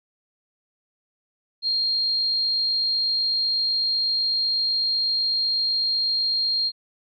sine tone, 4218 Hz, C8, 13 cents sharp, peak -20 dBFS, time 1.62-6.72 s, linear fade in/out 50 ms, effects none

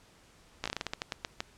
slowing click train, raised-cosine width 0.2 ms, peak -15 dBFS, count 13, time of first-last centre 0.64-1.405 s, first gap 16 ms, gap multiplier 1.23, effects pink hiss -60 dBFS RMS until 1.57 s + low-pass 9000 Hz 12 dB/octave

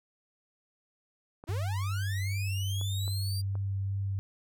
clicks, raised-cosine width 1 ms, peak -32 dBFS, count 4, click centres 1.439 / 2.813 / 3.079 / 3.554 s
sawtooth linear sweep, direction up, 289.3 to 4788 Hz, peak -35 dBFS, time 1.47-3.42 s, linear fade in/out 20 ms
sine tone with vibrato, 98 Hz, G2, in tune, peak -29 dBFS, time 1.49-4.19 s, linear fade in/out 0 ms, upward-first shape sine, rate 2.5 Hz, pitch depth 10 cents each way
effects none

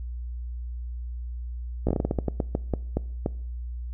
slowing click train, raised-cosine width 2 ms, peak -11 dBFS, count 15, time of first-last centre 1.87-3.261 s, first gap 16 ms, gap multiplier 1.25, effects noise-tail reverb RT60 0.6 s tail -22 dB re dry + added 60 Hz sine -31 dBFS peak until 3.93 s

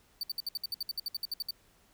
45% pulse tone bursts, 4581 Hz, D8, 44 cents flat, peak -31 dBFS, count 16, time 0.21-1.508 s, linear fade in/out 2 ms, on 23 ms, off 62 ms, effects pink hiss -65 dBFS RMS until 1.93 s

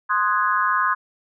sine chord, Ab dominant seventh, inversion first, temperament equal, 1046.5 / 1244.5 / 1480 / 1661.2 Hz, C6 / Eb6 / Gb6 / Ab6, 0 / 0 / 0 / 0 cents, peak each -21 / -22 / -25 / -25 dBFS, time 0.09-0.95 s, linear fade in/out 20 ms, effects none

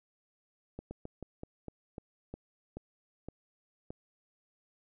slowing click train, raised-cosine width 2 ms, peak -28 dBFS, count 11, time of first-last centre 0.79-3.905 s, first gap 120 ms, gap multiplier 1.2, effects none

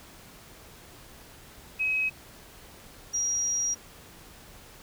sine tone pair in turn, 2546 / 5716 Hz, D#7 / F8, +39 / +39 cents, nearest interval octave + major second, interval 1400 cents, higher second, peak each -24 / -25 dBFS, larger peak first, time 1.79-2.1 / 3.13-3.75 s, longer second, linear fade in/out 20 ms, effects pink hiss -50 dBFS RMS until 4.82 s

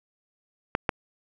clicks, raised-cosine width 0.5 ms, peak -7 dBFS, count 2, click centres 0.751 / 0.892 s, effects none

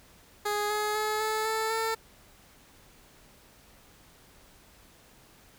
15% pulse tone with pitch steps, 415.5 / 421.8 / 428.2 / 434.6 / 441.2 / 447.9 Hz, G#4 / G#4 / A4 / A4 / A4 / A4, +1 / +27 / -47 / -21 / +5 / +31 cents, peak -21 dBFS, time 0.45-1.95 s, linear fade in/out 10 ms, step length 250 ms, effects pink hiss -57 dBFS RMS until 5.58 s

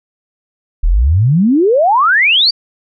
sine exponential sweep, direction up, 35 to 4800 Hz, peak -7 dBFS, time 0.83-2.51 s, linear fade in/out 10 ms, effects none

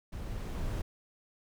brown noise with level ramp, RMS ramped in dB -40 to -33 dBFS, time 0.12-0.82 s, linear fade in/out 10 ms, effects none

